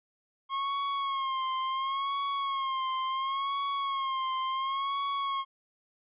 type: tone with vibrato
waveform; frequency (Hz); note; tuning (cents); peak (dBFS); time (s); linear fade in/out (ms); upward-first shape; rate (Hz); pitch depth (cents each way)
45% pulse; 1081; C#6; -44; -29; 0.49-5.45; 50; sine; 0.71; 57
effects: resampled to 8000 Hz